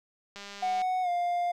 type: click train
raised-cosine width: 0.2 ms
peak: -26 dBFS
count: 93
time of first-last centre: 0.36-0.818 s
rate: 201 Hz
type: tone with pitch glide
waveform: triangle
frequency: 740 to 702.5 Hz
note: F#5 to F5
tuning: 0 to +10 cents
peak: -24 dBFS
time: 0.62-1.52 s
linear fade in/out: 10 ms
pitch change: -90 cents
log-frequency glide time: 1.02-1.09 s
effects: none